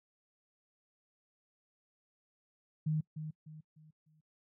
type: tone with echo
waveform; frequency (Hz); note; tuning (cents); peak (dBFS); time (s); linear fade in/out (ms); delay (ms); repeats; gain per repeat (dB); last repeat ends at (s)
sine; 155; D#3; -6; -29; 2.86-3.01; 10; 300; 4; -9; 4.21
effects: noise-tail reverb RT60 0.1 s tail -24 dB re dry